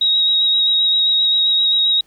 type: tone with vibrato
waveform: sine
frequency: 3800 Hz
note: A#7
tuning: 33 cents sharp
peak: -12 dBFS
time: 0.01-2.01 s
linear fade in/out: 5 ms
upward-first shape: sine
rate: 7.6 Hz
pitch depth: 17 cents each way
effects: pink hiss -57 dBFS RMS until 2.06 s